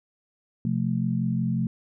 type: chord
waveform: sine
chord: F major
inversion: second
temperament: equal with one note detuned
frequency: 128.79 / 174.61 / 220 Hz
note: C3 / F3 / A3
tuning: -27 / 0 / 0 cents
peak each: -27 dBFS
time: 0.65-1.67 s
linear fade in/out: 2 ms
effects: none